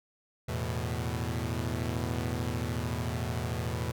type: chord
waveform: sawtooth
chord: E suspended fourth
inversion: none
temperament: equal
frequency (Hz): 82.41 / 110 / 123.47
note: E2 / A2 / B2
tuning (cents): 0 / 0 / 0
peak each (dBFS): -31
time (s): 0.48-3.92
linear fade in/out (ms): 10
effects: none